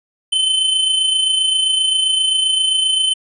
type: tone with amplitude modulation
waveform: square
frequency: 3063 Hz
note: G7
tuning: 41 cents flat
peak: -12 dBFS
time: 0.32-3.14 s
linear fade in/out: 10 ms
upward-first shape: sine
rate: 27.6 Hz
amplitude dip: 45%
effects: resampled to 24000 Hz